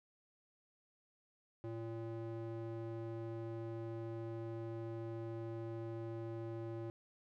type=tone with band-pass filter; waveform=square; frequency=114.2 Hz; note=A#2; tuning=35 cents flat; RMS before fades=-44 dBFS; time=1.64-6.9 s; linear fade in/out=0 ms; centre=350 Hz; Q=1.1; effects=none